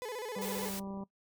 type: tone with vibrato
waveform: 35% pulse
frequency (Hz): 463.4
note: A#4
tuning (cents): -10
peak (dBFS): -36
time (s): 0.02-0.69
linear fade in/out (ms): 0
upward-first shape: square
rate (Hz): 15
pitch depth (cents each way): 130
type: harmonic tone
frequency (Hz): 196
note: G3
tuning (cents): 0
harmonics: 1 / 2 / 3 / 4 / 5 / 6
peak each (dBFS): -39 / -48 / -49 / -52 / -51 / -59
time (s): 0.36-1.04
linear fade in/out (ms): 5
type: noise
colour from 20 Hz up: white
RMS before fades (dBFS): -42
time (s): 0.41-0.8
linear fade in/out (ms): 10
type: click train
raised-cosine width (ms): 2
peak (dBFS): -40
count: 14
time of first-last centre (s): 0.57-1.008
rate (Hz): 29.7
effects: noise-tail reverb RT60 0.1 s tail -19 dB re dry